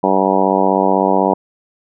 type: harmonic tone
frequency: 96 Hz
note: G2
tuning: 36 cents flat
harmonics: 2 / 3 / 4 / 5 / 6 / 7 / 8 / 9 / 10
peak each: -20 / -20 / -20 / -20 / -20 / -20 / -20 / -20 / -20 dBFS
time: 0.03-1.34 s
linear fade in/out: 5 ms
effects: none